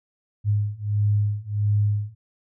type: beating tone pair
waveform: sine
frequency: 103 / 104.5 Hz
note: G#2 / G#2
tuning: -14 / +11 cents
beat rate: 1.5 Hz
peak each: -23 / -22 dBFS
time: 0.44-2.15 s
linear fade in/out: 50 ms
effects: none